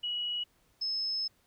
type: tone pair in turn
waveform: sine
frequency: 2918 / 5199 Hz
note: F#7 / E8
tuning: -25 / -25 cents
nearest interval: minor seventh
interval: 1000 cents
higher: second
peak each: -31 / -30 dBFS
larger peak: second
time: 0.03-0.44 / 0.81-1.28 s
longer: second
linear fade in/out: 10 ms
effects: pink hiss -69 dBFS RMS until 1.46 s